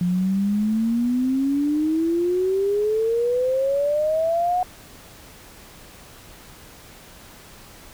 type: exponential sweep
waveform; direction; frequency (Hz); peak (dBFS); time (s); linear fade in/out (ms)
sine; up; 174.61 to 735; -18; 0.01-4.63; 2
effects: pink hiss -45 dBFS RMS until 7.93 s